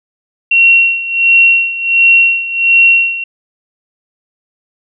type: tone with tremolo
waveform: sine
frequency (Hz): 2734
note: F7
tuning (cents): -37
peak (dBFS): -3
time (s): 0.51-3.24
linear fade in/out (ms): 5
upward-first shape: sine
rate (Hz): 1.4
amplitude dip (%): 80
effects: none